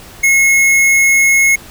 square tone, 2172 Hz, C#7, 36 cents flat, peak -8 dBFS, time 0.23-1.56 s, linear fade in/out 10 ms, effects pink hiss -36 dBFS RMS until 1.7 s

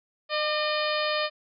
harmonic tone with a mistuned harmonic, 608 Hz, D#5, 40 cents flat, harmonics 1 / 2 / 3 / 4 / 5 / 6 / 7 / 8, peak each -28 / -31 / -33 / -34 / -35 / -36 / -36 / -37 dBFS, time 0.29-1.3 s, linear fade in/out 50 ms, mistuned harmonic 2, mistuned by -27 cents, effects none

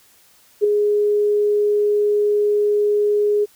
sine tone with ADSR envelope, 415.3 Hz, G#4, in tune, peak -9 dBFS, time 0.61-3.46 s, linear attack 32 ms, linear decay 6 ms, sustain -5 dB, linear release 26 ms, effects white hiss -53 dBFS RMS until 3.55 s

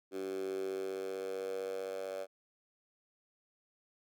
10% pulse tone with high-pass filter sweep, 95.6 Hz, G2, 43 cents flat, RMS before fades -39 dBFS, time 0.11-2.27 s, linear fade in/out 50 ms, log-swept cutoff 340 to 560 Hz, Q 6, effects none

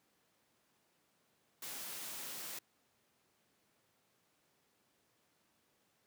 white noise, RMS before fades -45 dBFS, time 1.62-2.59 s, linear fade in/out 5 ms, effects pink hiss -75 dBFS RMS until 6.06 s + high-pass 150 Hz 12 dB/octave

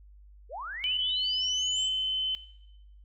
sine linear sweep, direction up, 404.2 to 7902 Hz, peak -35 dBFS, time 0.49-1.9 s, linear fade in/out 50 ms
sine tone with pitch glide, 3007 to 3051 Hz, F#7 to G7, +27 to -48 cents, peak -26 dBFS, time 0.84-2.35 s, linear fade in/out 0 ms, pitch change +25 cents, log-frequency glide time 1.74-1.8 s
effects noise-tail reverb RT60 1.0 s tail -18 dB re dry + added 50 Hz sine -50 dBFS peak until 3.04 s

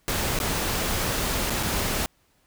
pink noise with dropouts, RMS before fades -26 dBFS, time 0.08-2.06 s, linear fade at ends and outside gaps 0 ms, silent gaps 0.389-0.401 / 1.498-1.504 / 1.628-1.632 s, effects pink hiss -65 dBFS RMS until 2.46 s

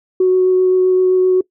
sine tone with vibrato, 370 Hz, F#4, in tune, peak -8 dBFS, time 0.2-1.41 s, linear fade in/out 5 ms, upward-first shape sine, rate 7.7 Hz, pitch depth 8 cents each way, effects noise-tail reverb RT60 0.1 s tail -21 dB re dry + tanh soft clip ceiling -4 dBFS

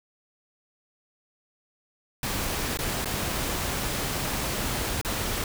pink noise with dropouts, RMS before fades -29 dBFS, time 2.23-5.44 s, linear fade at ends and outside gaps 2 ms, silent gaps 2.773-2.789 / 3.046-3.056 / 5.014-5.048 s, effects none

